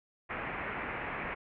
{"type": "low-pass noise", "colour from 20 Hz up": "white", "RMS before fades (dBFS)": -38, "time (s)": [0.29, 1.35], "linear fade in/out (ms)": 20, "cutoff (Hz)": 2400, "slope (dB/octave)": 48, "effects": []}